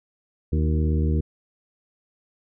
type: harmonic tone with a mistuned harmonic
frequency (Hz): 77.78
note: D#2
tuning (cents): 0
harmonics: 1 / 2 / 3 / 4 / 5 / 6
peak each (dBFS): -20 / -26 / -30 / -32 / -34 / -36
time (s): 0.52-1.21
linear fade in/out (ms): 10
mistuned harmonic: 5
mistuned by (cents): -45
effects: none